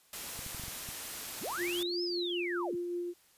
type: noise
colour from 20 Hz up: white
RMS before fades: -41 dBFS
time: 0.13-1.83 s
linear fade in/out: 2 ms
type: clicks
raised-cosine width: 5 ms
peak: -34 dBFS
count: 7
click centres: 0.391 / 0.464 / 0.547 / 0.597 / 0.637 / 0.682 / 0.889 s
type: linear two-way sweep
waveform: sine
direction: up then down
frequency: 40.42 to 5274 to 54 Hz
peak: -35 dBFS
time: 1.4-2.76 s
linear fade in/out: 50 ms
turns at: 2.03 s
type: tone with tremolo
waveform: sine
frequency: 350 Hz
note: F4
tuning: 4 cents sharp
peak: -32 dBFS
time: 1.57-3.14 s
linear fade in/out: 50 ms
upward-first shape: sine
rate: 5.2 Hz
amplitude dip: 25%
effects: white hiss -65 dBFS RMS until 3.37 s + resampled to 32000 Hz